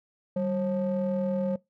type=ring-modulated tone; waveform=triangle; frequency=172.9 Hz; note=F3; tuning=17 cents flat; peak=-20 dBFS; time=0.36-1.56 s; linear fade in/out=5 ms; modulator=366 Hz; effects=noise-tail reverb RT60 0.2 s tail -23 dB re dry